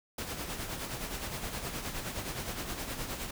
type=noise with tremolo; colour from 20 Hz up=pink; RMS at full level=-36 dBFS; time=0.18-3.31 s; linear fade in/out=5 ms; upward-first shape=sine; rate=9.6 Hz; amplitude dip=50%; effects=none